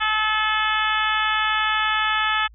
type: harmonic tone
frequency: 431.7 Hz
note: A4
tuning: 33 cents flat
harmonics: 2 / 3 / 4 / 5 / 6 / 7 / 8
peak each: -27 / -23 / -24 / -30 / -29 / -29 / -30 dBFS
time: 0-2.48 s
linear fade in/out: 20 ms
effects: added 54 Hz sine -45 dBFS peak until 2.54 s